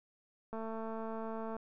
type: click train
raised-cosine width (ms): 1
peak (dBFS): -29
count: 232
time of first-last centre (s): 0.53-1.566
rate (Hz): 223
effects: none